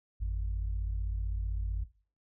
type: tone pair together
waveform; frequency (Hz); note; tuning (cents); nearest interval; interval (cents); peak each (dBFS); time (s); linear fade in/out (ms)
sine; 51.8 / 87.5; G#1 / F2; -4 / +4; major sixth; 908; -29 / -37; 0.2-1.85; 20
effects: noise-tail reverb RT60 0.4 s tail -19 dB re dry + tanh soft clip ceiling -25 dBFS